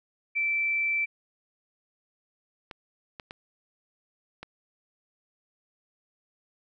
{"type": "tone", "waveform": "sine", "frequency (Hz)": 2331, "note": "D7", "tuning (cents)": -14, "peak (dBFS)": -24, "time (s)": [0.35, 1.06], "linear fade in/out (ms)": 20}
{"type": "clicks", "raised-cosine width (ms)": 0.3, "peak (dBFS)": -23, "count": 4, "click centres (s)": [2.712, 3.198, 3.309, 4.43]}
{"effects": []}